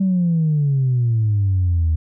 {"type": "exponential sweep", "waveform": "sine", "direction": "down", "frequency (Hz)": [194.8, 77.78], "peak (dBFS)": -13, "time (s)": [0, 1.96], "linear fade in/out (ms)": 10, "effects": ["tanh soft clip ceiling -11 dBFS"]}